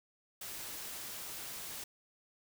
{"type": "noise", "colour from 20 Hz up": "white", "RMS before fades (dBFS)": -44, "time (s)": [0.41, 1.84], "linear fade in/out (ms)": 5, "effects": []}